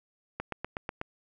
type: click train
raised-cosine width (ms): 0.5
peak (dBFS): -18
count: 6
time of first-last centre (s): 0.4-1.014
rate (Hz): 8.14
effects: none